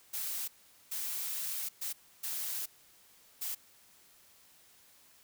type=noise bursts at uneven times; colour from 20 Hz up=blue; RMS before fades=-37 dBFS; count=5; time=0.13-0.48 / 0.91-1.69 / 1.81-1.93 / 2.23-2.66 / 3.41-3.55 s; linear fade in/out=10 ms; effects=white hiss -62 dBFS RMS until 5.23 s